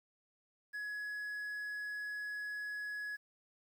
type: tone with quantisation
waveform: triangle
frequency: 1683 Hz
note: G#6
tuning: 23 cents sharp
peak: -37 dBFS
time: 0.73-3.17 s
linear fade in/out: 20 ms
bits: 11
effects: none